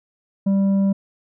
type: tone with tanh clipping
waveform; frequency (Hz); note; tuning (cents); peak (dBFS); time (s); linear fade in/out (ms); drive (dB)
sine; 196; G3; 0; -16; 0.46-0.93; 10; 6
effects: none